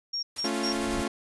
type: tone bursts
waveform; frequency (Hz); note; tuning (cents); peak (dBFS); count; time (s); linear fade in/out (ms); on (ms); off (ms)
sine; 5560; F8; -9; -28; 3; 0.13-0.73; 10; 100; 150
type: noise with tremolo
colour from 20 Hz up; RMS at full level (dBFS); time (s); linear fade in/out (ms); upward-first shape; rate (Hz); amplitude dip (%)
white; -40; 0.36-1.04; 5; square; 11; 45
type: chord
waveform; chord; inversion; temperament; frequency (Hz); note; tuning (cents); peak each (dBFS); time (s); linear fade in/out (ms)
sawtooth; A augmented; none; equal; 220 / 277.2 / 349.2; A3 / C#4 / E#4; 0 / 0 / 0; -28; 0.44-1.08; 5
type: noise with exponential growth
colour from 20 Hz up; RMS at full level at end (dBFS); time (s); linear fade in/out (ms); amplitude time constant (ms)
brown; -31; 0.46-1.02; 2; 120
effects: resampled to 24000 Hz